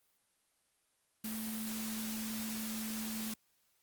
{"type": "tone in noise", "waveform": "sine", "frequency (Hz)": 220, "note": "A3", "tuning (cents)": 0, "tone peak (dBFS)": -39, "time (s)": [1.24, 3.34], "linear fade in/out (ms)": 5, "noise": "white", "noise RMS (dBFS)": -43, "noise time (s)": [1.24, 3.34], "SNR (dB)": 1, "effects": ["white hiss -75 dBFS RMS until 3.82 s", "Opus 32 kbps"]}